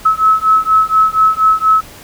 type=beating tone pair; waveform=sine; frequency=1292 / 1296.2 Hz; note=E6 / E6; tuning=-35 / -30 cents; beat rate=4.2 Hz; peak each=-11 dBFS; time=0.05-1.81 s; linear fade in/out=10 ms; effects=pink hiss -36 dBFS RMS until 2.03 s